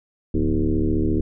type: tone with frequency modulation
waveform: sine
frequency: 170 Hz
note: F3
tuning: 46 cents flat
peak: -17 dBFS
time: 0.34-1.21 s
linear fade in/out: 5 ms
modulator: 74.7 Hz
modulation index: 2.9
effects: none